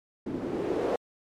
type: noise with low-pass filter sweep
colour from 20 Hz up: blue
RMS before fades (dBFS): -30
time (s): 0.26-0.96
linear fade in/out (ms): 5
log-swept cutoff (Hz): 260 to 520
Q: 3.1
effects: MP3 96 kbps